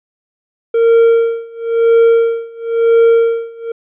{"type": "tone with tremolo", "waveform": "triangle", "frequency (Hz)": 460.4, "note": "A#4", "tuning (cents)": -22, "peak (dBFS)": -3, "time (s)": [0.74, 3.72], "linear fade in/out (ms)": 5, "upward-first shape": "sine", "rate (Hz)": 0.98, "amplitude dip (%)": 95, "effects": ["resampled to 8000 Hz"]}